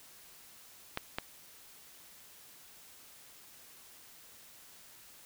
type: clicks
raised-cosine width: 0.3 ms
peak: -17 dBFS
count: 2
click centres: 0.974 / 1.185 s
effects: white hiss -56 dBFS RMS until 5.25 s